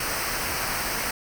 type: noise with comb filter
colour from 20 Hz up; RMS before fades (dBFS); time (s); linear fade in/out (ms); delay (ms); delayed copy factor
pink; -28; 0-1.11; 5; 0.28; -0.65
effects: none